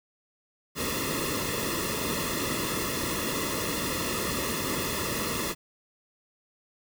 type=noise with comb filter; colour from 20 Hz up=pink; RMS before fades=-30 dBFS; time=0.75-5.55 s; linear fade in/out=50 ms; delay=1.3 ms; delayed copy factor=-0.95; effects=none